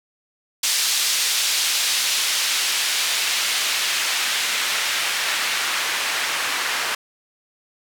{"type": "noise with band-pass filter sweep", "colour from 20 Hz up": "white", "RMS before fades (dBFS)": -22, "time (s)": [0.63, 6.95], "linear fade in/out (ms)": 5, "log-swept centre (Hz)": [4500, 1600], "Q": 0.84, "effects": []}